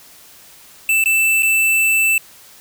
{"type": "tone with dropouts", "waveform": "square", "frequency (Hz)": 2651, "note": "E7", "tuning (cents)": 9, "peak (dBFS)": -13, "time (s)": [0.89, 2.18], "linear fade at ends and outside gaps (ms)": 2, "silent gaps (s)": [[1.04, 1.058], [1.424, 1.43]], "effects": ["white hiss -44 dBFS RMS until 2.6 s"]}